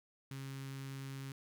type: tone with notch filter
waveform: sawtooth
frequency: 135.5 Hz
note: C#3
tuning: 39 cents flat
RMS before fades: -45 dBFS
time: 0.31-1.32 s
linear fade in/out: 2 ms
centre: 630 Hz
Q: 0.61
effects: 13-bit